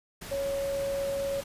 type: tone in noise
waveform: sine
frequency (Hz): 554.4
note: C#5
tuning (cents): 0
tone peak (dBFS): -28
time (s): 0.31-1.41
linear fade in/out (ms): 10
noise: pink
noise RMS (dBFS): -41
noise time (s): 0.21-1.44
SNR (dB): +10
effects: resampled to 32000 Hz